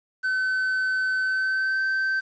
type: tone with pitch glide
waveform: triangle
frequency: 1522 to 1550.4 Hz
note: F#6 to G6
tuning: +48 to -20 cents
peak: -20 dBFS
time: 0.23-2.21 s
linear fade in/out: 20 ms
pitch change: +32 cents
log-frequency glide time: 1.21-1.81 s
effects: resampled to 16000 Hz + 9-bit